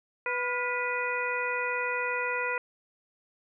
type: harmonic tone with a mistuned harmonic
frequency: 493.9 Hz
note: B4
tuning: in tune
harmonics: 1 / 2 / 3 / 4 / 5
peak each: -34 / -34 / -34 / -34 / -34 dBFS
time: 0.26-2.58 s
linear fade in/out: 2 ms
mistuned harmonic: 3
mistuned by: -61 cents
effects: none